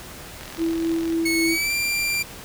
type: click train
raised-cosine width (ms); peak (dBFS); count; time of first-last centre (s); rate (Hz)
0.2; -20; 32; 0.41-1.124; 43.4
type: tone with tremolo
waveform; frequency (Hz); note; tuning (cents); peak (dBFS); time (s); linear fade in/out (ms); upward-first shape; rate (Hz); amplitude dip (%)
sine; 329.6; E4; 0; -19; 0.57-1.58; 50; sine; 3.7; 30
type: tone with pitch glide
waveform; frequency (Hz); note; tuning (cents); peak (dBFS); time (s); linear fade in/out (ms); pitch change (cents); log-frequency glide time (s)
sawtooth; 2199 to 2370; C#7 to D7; -14 to +15; -18; 1.25-2.23; 10; +129; 1.44-1.73
effects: pink hiss -39 dBFS RMS until 2.44 s